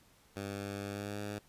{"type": "tone with pitch glide", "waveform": "10% pulse", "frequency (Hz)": [99.9, 103.24], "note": ["G2", "G#2"], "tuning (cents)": [33, -10], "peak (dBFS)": -30, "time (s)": [0.36, 1.39], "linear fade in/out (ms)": 5, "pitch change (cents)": 57, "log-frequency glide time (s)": [0.84, 1.2], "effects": ["pink hiss -65 dBFS RMS until 1.48 s", "resampled to 32000 Hz"]}